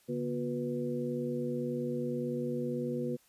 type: tone cluster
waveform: sine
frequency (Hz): 142.9 / 241.1 / 361.5 / 491.3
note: D3 / B3 / F#4 / B4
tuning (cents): -47 / -41 / -40 / -9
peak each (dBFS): -39 / -35 / -38 / -37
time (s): 0.08-3.17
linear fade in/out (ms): 20
effects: white hiss -66 dBFS RMS until 3.28 s + resampled to 32000 Hz